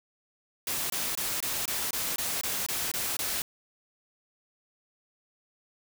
white noise bursts, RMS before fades -31 dBFS, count 11, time 0.67-3.42 s, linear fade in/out 2 ms, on 230 ms, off 22 ms, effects none

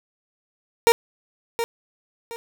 30% pulse tone with echo, 464.4 Hz, A#4, 7 cents flat, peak -9 dBFS, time 0.87-0.92 s, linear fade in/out 0 ms, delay 720 ms, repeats 2, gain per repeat -10 dB, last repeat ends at 2.36 s, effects none

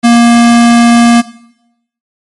square tone, 235.5 Hz, A#3, 18 cents sharp, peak -3 dBFS, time 0.03-1.22 s, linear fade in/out 20 ms, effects noise-tail reverb RT60 0.8 s tail -17 dB re dry + MP3 48 kbps

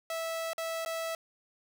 sawtooth tone with dropouts, 655 Hz, E5, 11 cents flat, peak -29 dBFS, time 0.1-1.15 s, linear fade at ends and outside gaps 2 ms, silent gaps 0.533-0.58 / 0.85-0.86 s, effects none

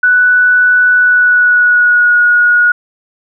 sine tone with pitch glide, 1484 to 1449.3 Hz, F#6 to F#6, +5 to -36 cents, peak -5 dBFS, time 0.03-2.72 s, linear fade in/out 5 ms, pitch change -41 cents, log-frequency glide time 0.93-2.18 s, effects none

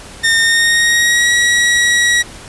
sawtooth tone with pitch glide, 1824 to 1915.8 Hz, A#6 to A#6, -38 to +47 cents, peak -6 dBFS, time 0.23-2.23 s, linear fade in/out 20 ms, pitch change +85 cents, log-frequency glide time 0.38-1.31 s, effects pink hiss -34 dBFS RMS until 2.48 s + resampled to 24000 Hz

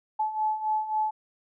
sine beating tone pair, 860 / 863.7 Hz, A5 / A5, -40 / -32 cents, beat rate 3.7 Hz, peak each -31 / -26 dBFS, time 0.19-1.11 s, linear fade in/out 10 ms, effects none

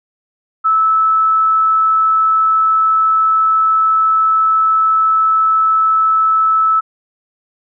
sine tone, 1307 Hz, E6, 15 cents flat, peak -9 dBFS, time 0.64-6.81 s, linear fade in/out 20 ms, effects none

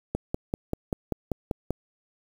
click train, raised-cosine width 2 ms, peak -13 dBFS, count 9, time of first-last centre 0.15-1.706 s, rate 5.14 Hz, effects 7-bit

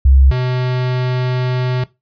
sine / square tone pair in turn, 67 / 126.48 Hz, C2 / B2, +42 / +42 cents, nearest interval major seventh, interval 1100 cents, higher second, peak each -6 / -16 dBFS, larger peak first, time 0.05-0.31 / 0.31-1.84 s, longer second, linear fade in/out 5 ms, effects noise-tail reverb RT60 0.2 s tail -17 dB re dry + resampled to 11025 Hz

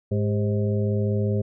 harmonic tone with a mistuned harmonic, 105.1 Hz, G#2, 21 cents sharp, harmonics 1 / 2 / 4 / 5 / 6, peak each -22 / -27 / -29 / -32 / -39 dBFS, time 0.11-1.42 s, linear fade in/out 10 ms, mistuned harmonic 4, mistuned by -88 cents, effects none

